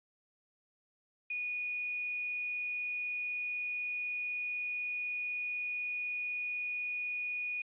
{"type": "tone with quantisation", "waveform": "sine", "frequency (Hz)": 2461, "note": "D#7", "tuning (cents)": -20, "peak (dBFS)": -34, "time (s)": [1.3, 7.62], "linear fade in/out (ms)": 5, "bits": 9, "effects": ["resampled to 8000 Hz"]}